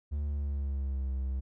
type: tone with pitch glide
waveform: triangle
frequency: 73 to 65.79 Hz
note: D2 to C2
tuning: -10 to +10 cents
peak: -28 dBFS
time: 0.11-1.41 s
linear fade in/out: 20 ms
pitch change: -180 cents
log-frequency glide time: 0.24-1.11 s
effects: none